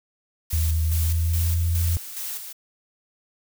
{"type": "noise with tremolo", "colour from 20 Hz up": "blue", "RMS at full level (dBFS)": -31, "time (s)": [0.5, 2.53], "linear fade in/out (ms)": 10, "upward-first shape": "square", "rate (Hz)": 2.4, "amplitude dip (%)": 50}
{"type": "tone with pitch glide", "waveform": "sine", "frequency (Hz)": [79.7, 84.34], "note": ["D#2", "E2"], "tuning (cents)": [42, 40], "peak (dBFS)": -19, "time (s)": [0.53, 1.97], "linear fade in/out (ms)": 0, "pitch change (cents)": 98, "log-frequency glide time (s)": [0.7, 1.59]}
{"effects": []}